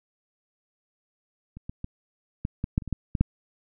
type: clicks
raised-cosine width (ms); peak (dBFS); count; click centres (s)
5; -28 / -22 / -20 / -15 / -15 / -9 / -27 / -23 / -13 / -14 / -7; 11; 1.57 / 1.695 / 1.844 / 2.451 / 2.641 / 2.779 / 2.822 / 2.877 / 2.927 / 3.152 / 3.21
effects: none